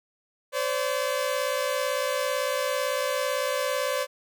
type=tone pair together; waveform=sawtooth; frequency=516.1 / 574 Hz; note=C5 / D5; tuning=-24 / -40 cents; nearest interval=major second; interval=184 cents; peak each=-24 / -24 dBFS; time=0.52-4.07 s; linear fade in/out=50 ms; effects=none